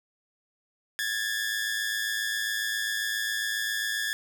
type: tone pair together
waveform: sawtooth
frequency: 1653.6 / 1761 Hz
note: G#6 / A6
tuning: -8 / +1 cents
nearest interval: minor second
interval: 109 cents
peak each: -27 dBFS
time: 0.99-4.13 s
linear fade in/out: 0 ms
effects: none

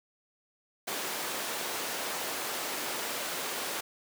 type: high-pass noise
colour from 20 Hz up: pink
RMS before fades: -35 dBFS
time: 0.87-3.81 s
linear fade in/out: 10 ms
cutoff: 410 Hz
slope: 12 dB/octave
effects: none

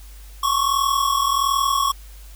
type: tone pair together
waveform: square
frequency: 1086 / 1127.4 Hz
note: C#6 / C#6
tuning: -36 / +29 cents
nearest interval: minor second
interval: 65 cents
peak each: -21 dBFS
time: 0.43-1.92 s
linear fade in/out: 5 ms
effects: added 50 Hz sine -38 dBFS peak until 2.35 s + white hiss -49 dBFS RMS until 2.35 s

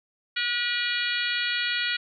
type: harmonic tone with a mistuned harmonic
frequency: 482.7 Hz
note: B4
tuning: 40 cents flat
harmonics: 3 / 4 / 5 / 6 / 7 / 8 / 9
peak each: -30 / -31 / -32 / -33 / -33 / -34 / -35 dBFS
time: 0.36-1.97 s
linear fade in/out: 10 ms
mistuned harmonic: 7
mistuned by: -21 cents
effects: none

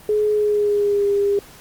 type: tone with pitch glide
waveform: sine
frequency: 422.5 to 403.2 Hz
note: G#4 to G4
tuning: +30 to +49 cents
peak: -15 dBFS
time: 0.09-1.39 s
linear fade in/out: 2 ms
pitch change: -81 cents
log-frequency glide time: 0.32-1.07 s
effects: pink hiss -44 dBFS RMS until 1.6 s + Opus 32 kbps

